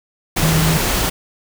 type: tone in noise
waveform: sine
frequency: 160 Hz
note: D#3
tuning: 49 cents sharp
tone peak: -14 dBFS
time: 0.42-0.78 s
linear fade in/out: 10 ms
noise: pink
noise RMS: -18 dBFS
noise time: 0.36-1.1 s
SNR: +1 dB
effects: none

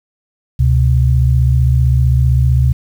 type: tone pair together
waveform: sine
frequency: 71 / 126.51 Hz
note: C#2 / B2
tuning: +42 / +42 cents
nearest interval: minor seventh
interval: 1000 cents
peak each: -11 dBFS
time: 0.59-2.73 s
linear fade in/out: 10 ms
effects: 7-bit

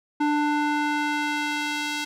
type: tone with band-pass filter sweep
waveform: square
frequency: 296.5 Hz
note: D4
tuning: 17 cents sharp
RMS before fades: -25 dBFS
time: 0.2-2.05 s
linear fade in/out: 10 ms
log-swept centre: 730 to 3600 Hz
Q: 0.78
effects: none

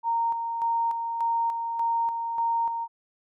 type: tone with tremolo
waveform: sine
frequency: 925 Hz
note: A#5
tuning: 14 cents flat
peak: -22 dBFS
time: 0.03-2.88 s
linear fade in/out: 50 ms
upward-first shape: square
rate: 1.7 Hz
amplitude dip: 45%
effects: none

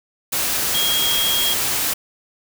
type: tone in noise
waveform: sine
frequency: 3265 Hz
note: G#7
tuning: 30 cents flat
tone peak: -19 dBFS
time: 0.74-1.54 s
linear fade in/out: 10 ms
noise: white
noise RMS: -21 dBFS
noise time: 0.32-1.94 s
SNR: -1 dB
effects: none

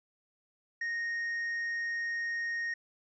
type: tone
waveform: triangle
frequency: 1860 Hz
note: A#6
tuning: 4 cents flat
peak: -30 dBFS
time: 0.81-2.74 s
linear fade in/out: 5 ms
effects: resampled to 16000 Hz + 12-bit

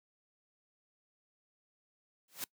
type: noise with exponential growth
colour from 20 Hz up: white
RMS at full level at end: -35 dBFS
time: 2.28-2.44 s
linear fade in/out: 2 ms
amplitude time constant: 34 ms
effects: noise-tail reverb RT60 0.1 s tail -23 dB re dry + high-pass 150 Hz 12 dB/octave

